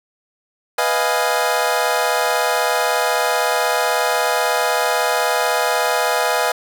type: chord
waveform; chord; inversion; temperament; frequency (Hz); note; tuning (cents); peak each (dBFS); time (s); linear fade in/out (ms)
25% pulse; F half-diminished seventh; second; equal; 493.9 / 622.3 / 698.5 / 830.6; Cb5 / Eb5 / F5 / Ab5; 0 / 0 / 0 / 0; -18; 0.78-6.52; 5
effects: none